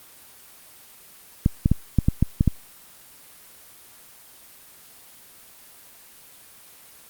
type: clicks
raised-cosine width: 5 ms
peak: -4 dBFS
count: 8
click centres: 1.461 / 1.659 / 1.716 / 1.987 / 2.085 / 2.226 / 2.409 / 2.477 s
effects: white hiss -48 dBFS RMS until 7.09 s + Opus 24 kbps